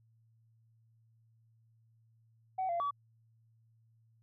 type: tone with pitch steps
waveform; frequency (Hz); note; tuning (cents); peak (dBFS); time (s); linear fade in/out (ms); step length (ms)
sine; 754 / 687 / 1142; F#5 / F5 / D6; +32 / -29 / -49; -30; 2.58-2.91; 10; 110
effects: tanh soft clip ceiling -28 dBFS + added 113 Hz sine -65 dBFS peak until 4.22 s